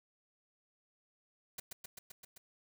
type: noise with echo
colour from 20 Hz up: white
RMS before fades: -43 dBFS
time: 1.58-1.6 s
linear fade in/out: 5 ms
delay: 130 ms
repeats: 6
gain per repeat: -2 dB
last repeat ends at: 2.38 s
effects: none